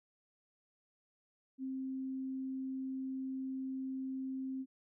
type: tone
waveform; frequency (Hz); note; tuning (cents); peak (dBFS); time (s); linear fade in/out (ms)
sine; 263.8; C4; +14; -37; 1.58-4.66; 50
effects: none